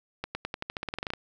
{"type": "accelerating click train", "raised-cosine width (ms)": 0.3, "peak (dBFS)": -16, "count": 15, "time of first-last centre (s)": [0.24, 1.136], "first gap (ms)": 110, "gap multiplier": 0.91, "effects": []}